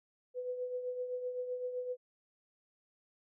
sine tone with tremolo, 499 Hz, B4, 18 cents sharp, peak -33 dBFS, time 0.34-1.97 s, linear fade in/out 50 ms, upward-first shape triangle, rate 7.8 Hz, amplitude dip 60%, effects none

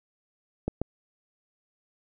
clicks, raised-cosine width 2 ms, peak -14 dBFS, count 2, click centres 0.68 / 0.816 s, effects none

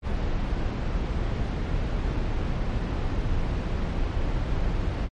brown noise, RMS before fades -26 dBFS, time 0.02-5.09 s, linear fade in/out 50 ms, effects low-pass 4000 Hz 12 dB/octave + MP3 48 kbps

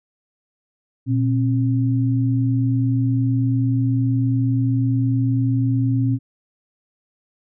sine tone pair together, 119.42 / 268.1 Hz, A#2 / C4, +42 / +42 cents, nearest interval octave + major second, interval 1400 cents, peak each -17 / -21 dBFS, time 1.06-6.19 s, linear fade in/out 50 ms, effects none

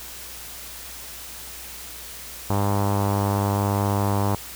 sawtooth tone with low-pass filter, 100.5 Hz, G2, 44 cents sharp, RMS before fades -22 dBFS, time 2.5-4.35 s, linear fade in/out 0 ms, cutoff 960 Hz, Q 2.9, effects added 60 Hz sine -47 dBFS peak until 4.55 s + white hiss -38 dBFS RMS until 4.55 s

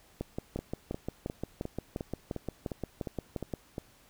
two click trains, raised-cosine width 2 ms, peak -20 / -22 dBFS, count 20 / 10, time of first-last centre 0.21-3.537 / 0.59-3.781 s, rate 5.71 / 2.82 Hz, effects pink hiss -61 dBFS RMS until 4.09 s

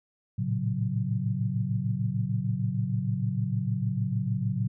sine tone cluster, 110.3 / 116.9 / 137.2 / 183.6 Hz, A2 / A#2 / C#3 / F#3, +5 / +5 / -17 / -13 cents, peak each -31 dBFS, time 0.38-4.68 s, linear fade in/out 10 ms, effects none

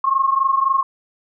sine tone pair together, 1074.2 / 1098 Hz, C6 / C#6, +45 / -17 cents, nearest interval unison, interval 38 cents, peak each -16 / -19 dBFS, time 0.04-0.83 s, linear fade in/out 5 ms, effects none

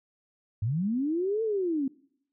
sine linear two-way sweep, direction up then down, 96 to 455.5 to 258 Hz, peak -25 dBFS, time 0.62-1.88 s, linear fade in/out 5 ms, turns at 1.43 s, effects noise-tail reverb RT60 0.7 s tail -24 dB re dry

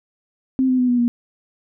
sine tone with pitch steps, 261.6 / 255.8 / 250.1 / 244.5 / 239.1 Hz, C4 / C4 / B3 / B3 / A#3, 0 / -39 / +22 / -17 / +44 cents, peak -14 dBFS, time 0.59-1.08 s, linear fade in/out 0 ms, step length 98 ms, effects none

